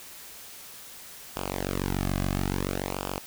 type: tone with flanger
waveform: sawtooth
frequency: 47 Hz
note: F#1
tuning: 28 cents sharp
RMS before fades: -30 dBFS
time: 1.36-3.18 s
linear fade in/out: 0 ms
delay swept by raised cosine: 0.49 to 2.19 ms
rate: 0.59 Hz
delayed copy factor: -0.9
effects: white hiss -45 dBFS RMS until 3.26 s